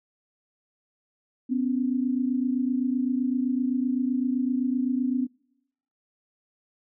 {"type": "tone pair together", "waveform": "sine", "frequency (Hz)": [250.5, 278.3], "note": ["B3", "C#4"], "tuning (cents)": [25, 7], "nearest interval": "major second", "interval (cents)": 182, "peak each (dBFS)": [-24, -28], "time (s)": [1.49, 5.27], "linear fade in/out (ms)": 20, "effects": ["noise-tail reverb RT60 0.8 s tail -25 dB re dry"]}